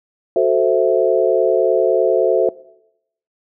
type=chord; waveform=sine; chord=F# half-diminished seventh; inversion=none; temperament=equal; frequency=370 / 440 / 523.3 / 659.3 Hz; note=F#4 / A4 / C5 / E5; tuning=0 / 0 / 0 / 0 cents; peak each=-17 dBFS; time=0.36-2.49 s; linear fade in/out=2 ms; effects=noise-tail reverb RT60 0.8 s tail -20 dB re dry